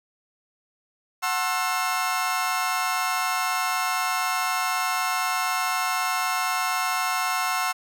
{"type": "chord", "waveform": "30% pulse", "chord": "F# half-diminished seventh", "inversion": "none", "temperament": "just", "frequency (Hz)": [740, 888, 1065.6, 1332], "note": ["F#5", "A5", "C6", "E6"], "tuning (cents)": [0, 16, 31, 18], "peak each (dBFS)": [-26, -31, -25, -26], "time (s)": [1.22, 7.73], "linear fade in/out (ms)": 20, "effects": []}